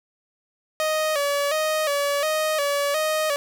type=tone with vibrato; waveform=sawtooth; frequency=596 Hz; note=D5; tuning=25 cents sharp; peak=-17 dBFS; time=0.8-3.36 s; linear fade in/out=0 ms; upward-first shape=square; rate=1.4 Hz; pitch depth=77 cents each way; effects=none